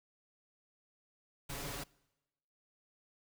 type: noise with comb filter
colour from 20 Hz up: pink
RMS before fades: -42 dBFS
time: 1.49-1.84 s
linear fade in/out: 10 ms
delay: 7.1 ms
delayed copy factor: +0.75
effects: noise-tail reverb RT60 1.0 s tail -24 dB re dry